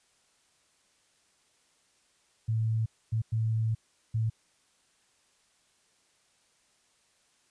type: tone bursts at uneven times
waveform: sine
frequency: 111.5 Hz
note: A2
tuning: 23 cents sharp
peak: -25 dBFS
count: 4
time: 2.48-2.86 / 3.12-3.22 / 3.32-3.75 / 4.14-4.3 s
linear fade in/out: 10 ms
effects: white hiss -68 dBFS RMS until 7.5 s + resampled to 22050 Hz